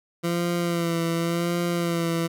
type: tone with vibrato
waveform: 20% pulse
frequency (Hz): 170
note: F3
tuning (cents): -46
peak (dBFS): -18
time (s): 0.23-2.28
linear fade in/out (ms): 20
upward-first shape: sine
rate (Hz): 0.9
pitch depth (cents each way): 33
effects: none